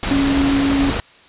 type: tone in noise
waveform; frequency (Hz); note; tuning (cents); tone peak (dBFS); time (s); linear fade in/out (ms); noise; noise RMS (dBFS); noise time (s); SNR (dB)
sine; 277.2; C#4; 0; -14; 0.11-0.9; 0; pink; -21; 0.03-1; +4
effects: white hiss -47 dBFS RMS until 1.28 s + resampled to 8000 Hz